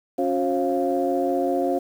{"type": "tone cluster", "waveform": "sine", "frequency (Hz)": [277.5, 362.8, 537, 696], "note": ["C#4", "F#4", "C5", "F5"], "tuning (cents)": [2, -34, 45, -6], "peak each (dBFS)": -25, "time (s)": [0.18, 1.79], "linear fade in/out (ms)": 10, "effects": ["tanh soft clip ceiling -10 dBFS", "8-bit"]}